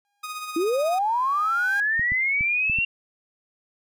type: tone with exponential growth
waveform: sawtooth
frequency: 813 Hz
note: G#5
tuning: 37 cents flat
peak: -30 dBFS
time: 0.05-1.8 s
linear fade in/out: 0 ms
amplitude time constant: 380 ms
type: tone with tremolo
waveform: sawtooth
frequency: 1244.5 Hz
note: D#6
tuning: in tune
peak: -26 dBFS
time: 0.23-0.99 s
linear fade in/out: 10 ms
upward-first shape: sine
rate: 16 Hz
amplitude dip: 45%
type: linear sweep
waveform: sine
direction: up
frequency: 311.1 to 2775 Hz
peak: -20 dBFS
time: 0.56-2.85 s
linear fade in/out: 5 ms
type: clicks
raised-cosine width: 5 ms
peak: -22 dBFS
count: 5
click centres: 1.995 / 2.12 / 2.409 / 2.698 / 2.787 s
effects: none